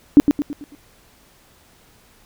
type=tone with echo; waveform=sine; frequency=289.7 Hz; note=D4; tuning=24 cents flat; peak=-3 dBFS; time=0.17-0.2 s; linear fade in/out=0 ms; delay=110 ms; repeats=5; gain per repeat=-7 dB; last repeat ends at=0.75 s; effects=pink hiss -53 dBFS RMS until 2.25 s